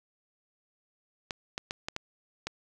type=clicks; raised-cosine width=0.2 ms; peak=-16 dBFS; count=6; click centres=1.308 / 1.579 / 1.709 / 1.885 / 1.964 / 2.47 s; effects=none